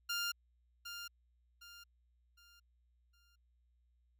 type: tone with echo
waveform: 15% pulse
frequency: 1400 Hz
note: F6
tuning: 4 cents sharp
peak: -29 dBFS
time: 0.09-0.32 s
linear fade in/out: 10 ms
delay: 760 ms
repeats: 4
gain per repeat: -9 dB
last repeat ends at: 3.36 s
effects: added 60 Hz sine -70 dBFS peak until 4.19 s